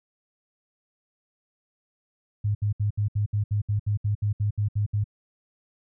sine tone bursts, 103.83 Hz, G#2, in tune, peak -21 dBFS, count 15, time 2.44-5.042 s, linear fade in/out 10 ms, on 110 ms, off 68 ms, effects none

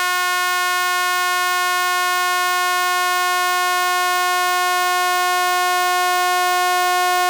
sawtooth tone with high-pass filter sweep, 360.6 Hz, F#4, 45 cents flat, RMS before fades -18 dBFS, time 0-7.29 s, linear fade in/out 0 ms, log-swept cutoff 1200 to 780 Hz, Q 1.8, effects none

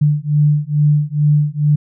sine beating tone pair, 147.3 / 149.6 Hz, D3 / D3, +6 / +32 cents, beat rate 2.3 Hz, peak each -14 dBFS, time 0.01-1.76 s, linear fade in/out 10 ms, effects none

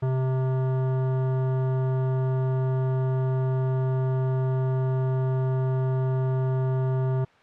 sine tone with hard clipping, 130.4 Hz, C3, 5 cents flat, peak -24 dBFS, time 0.02-7.25 s, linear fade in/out 10 ms, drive 15 dB, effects white hiss -55 dBFS RMS until 7.42 s + low-pass 2000 Hz 12 dB/octave

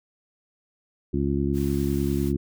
harmonic tone, 70 Hz, C#2, 18 cents sharp, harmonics 1 / 2 / 3 / 4 / 5, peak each -28 / -28 / -28 / -28 / -28 dBFS, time 1.13-2.37 s, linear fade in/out 10 ms
white high-pass noise, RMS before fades -44 dBFS, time 1.53-2.33 s, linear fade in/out 50 ms, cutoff 130 Hz, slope 24 dB/octave
effects none

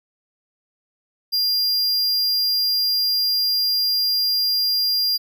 square tone, 4800 Hz, D8, 37 cents sharp, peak -18 dBFS, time 1.32-5.18 s, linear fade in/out 20 ms, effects none

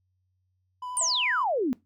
triangle tone with vibrato, 996 Hz, B5, 14 cents sharp, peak -32 dBFS, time 0.82-1.44 s, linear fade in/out 5 ms, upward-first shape sine, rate 12 Hz, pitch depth 12 cents each way
sine exponential sweep, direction down, 9397 to 232 Hz, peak -23 dBFS, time 0.97-1.73 s, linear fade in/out 0 ms
triangle tone with exponential decay, 659.3 Hz, E5, in tune, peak -32 dBFS, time 1.01-1.29 s, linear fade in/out 2 ms, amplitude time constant 60 ms
effects noise-tail reverb RT60 0.2 s tail -20 dB re dry + added 92 Hz sine -70 dBFS peak until 1.85 s

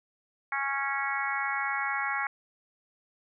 harmonic tone, 275.9 Hz, C#4, 8 cents flat, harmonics 3 / 4 / 5 / 6 / 7 / 8, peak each -35 / -35 / -35 / -35 / -35 / -35 dBFS, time 0.52-2.27 s, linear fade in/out 2 ms, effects none

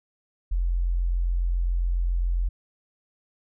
sine tone, 43.65 Hz, F1, in tune, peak -21 dBFS, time 0.51-2.49 s, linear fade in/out 10 ms, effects none

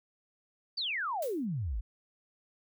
sine exponential sweep, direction down, 4778 to 44.74 Hz, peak -31 dBFS, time 0.77-1.81 s, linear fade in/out 10 ms
blue noise with exponential decay, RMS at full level -40 dBFS, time 1.22-1.46 s, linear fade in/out 5 ms, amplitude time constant 52 ms
effects none

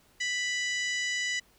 harmonic tone, 987.8 Hz, B5, in tune, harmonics 2 / 3 / 4 / 5 / 6 / 7 / 8, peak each -30 / -36 / -41 / -42 / -41 / -40 / -48 dBFS, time 0.2-1.4 s, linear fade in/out 10 ms, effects pink hiss -63 dBFS RMS until 1.58 s

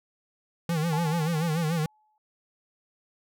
square tone with vibrato, 161.9 Hz, E3, 31 cents flat, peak -25 dBFS, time 0.69-1.86 s, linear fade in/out 2 ms, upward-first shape sine, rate 6.9 Hz, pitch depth 110 cents each way
sine tone with exponential decay, 856 Hz, A5, 48 cents flat, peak -29 dBFS, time 0.93-2.18 s, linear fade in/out 1 ms, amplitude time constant 270 ms
effects none

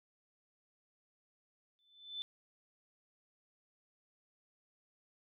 sine tone with exponential growth, 3520 Hz, A7, in tune, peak -36 dBFS, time 1.79-2.22 s, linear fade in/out 0 ms, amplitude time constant 93 ms, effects none

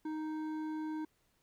sine tone with hard clipping, 311.1 Hz, D#4, in tune, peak -38 dBFS, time 0.05-1.05 s, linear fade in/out 5 ms, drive 9 dB, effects pink hiss -75 dBFS RMS until 1.42 s

